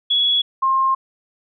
sine tone pair in turn, 3369 / 1063.4 Hz, G#7 / C6, +24 / +28 cents, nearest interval octave + minor sixth, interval 1996 cents, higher first, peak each -14 dBFS, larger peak neither, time 0.1-0.42 / 0.62-0.95 s, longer second, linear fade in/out 10 ms, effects none

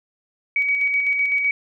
sine tone with tremolo, 2264 Hz, C#7, 36 cents sharp, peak -16 dBFS, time 0.56-1.51 s, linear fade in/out 2 ms, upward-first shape square, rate 7.9 Hz, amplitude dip 35%, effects none

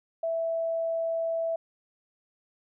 sine tone, 659.3 Hz, E5, in tune, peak -26 dBFS, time 0.23-1.56 s, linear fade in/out 5 ms, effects none

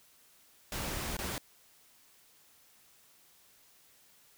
pink noise with dropouts, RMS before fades -37 dBFS, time 0.72-1.38 s, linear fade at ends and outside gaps 1 ms, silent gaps 1.168-1.189 s, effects white hiss -63 dBFS RMS until 4.37 s

